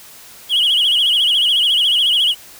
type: tone with vibrato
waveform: triangle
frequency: 3096 Hz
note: G7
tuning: 22 cents flat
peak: -9 dBFS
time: 0.49-2.35 s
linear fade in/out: 50 ms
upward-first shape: sine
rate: 14 Hz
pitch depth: 140 cents each way
effects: tanh soft clip ceiling -7 dBFS + white hiss -40 dBFS RMS until 2.59 s